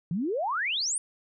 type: exponential sweep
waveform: sine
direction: up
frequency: 155.56 to 9700 Hz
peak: -26 dBFS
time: 0.11-0.98 s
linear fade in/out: 2 ms
effects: none